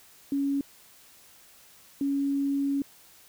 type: tone bursts at uneven times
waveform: sine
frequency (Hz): 278.9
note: C#4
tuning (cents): +11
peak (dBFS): -24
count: 2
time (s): 0.32-0.61 / 2.01-2.82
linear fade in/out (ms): 2
effects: white hiss -55 dBFS RMS until 3.28 s